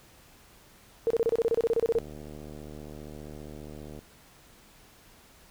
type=tone bursts; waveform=sine; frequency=460.2 Hz; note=A#4; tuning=22 cents flat; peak=-21 dBFS; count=15; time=1.07-1.986 s; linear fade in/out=0 ms; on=34 ms; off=29 ms
type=click train; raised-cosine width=2 ms; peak=-30 dBFS; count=154; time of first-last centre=1.95-3.99 s; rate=75 Hz
effects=pink hiss -56 dBFS RMS until 5.5 s